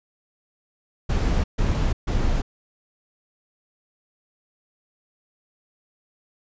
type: noise bursts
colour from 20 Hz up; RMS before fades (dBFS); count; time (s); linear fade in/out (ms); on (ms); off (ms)
brown; -21; 3; 1.09-2.42; 10; 350; 140
effects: resampled to 16000 Hz